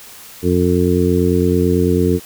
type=harmonic tone; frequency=89 Hz; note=F2; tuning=33 cents sharp; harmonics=1 / 2 / 3 / 4 / 5; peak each=-18 / -18 / -18 / -18 / -18 dBFS; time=0.42-2.2 s; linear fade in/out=50 ms; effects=white hiss -38 dBFS RMS until 2.25 s